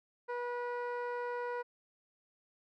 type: tone with low-pass filter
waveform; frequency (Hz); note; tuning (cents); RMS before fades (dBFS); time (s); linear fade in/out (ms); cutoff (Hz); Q
15% pulse; 485.8; B4; -29; -38; 0.28-1.63; 20; 1300; 0.59
effects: none